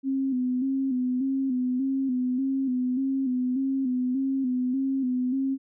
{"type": "tone with vibrato", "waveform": "sine", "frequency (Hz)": 260, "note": "C4", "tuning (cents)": -11, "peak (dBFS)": -23, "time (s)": [0.03, 5.58], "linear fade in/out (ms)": 50, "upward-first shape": "square", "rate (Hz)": 1.7, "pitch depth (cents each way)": 57, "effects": []}